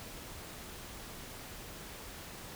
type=silence; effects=pink hiss -47 dBFS RMS until 2.55 s